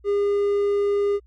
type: tone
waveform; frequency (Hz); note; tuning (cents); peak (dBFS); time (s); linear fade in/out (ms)
triangle; 405.6; G#4; -41; -16; 0.04-1.2; 50
effects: added 60 Hz sine -50 dBFS peak until 1.26 s + MP3 48 kbps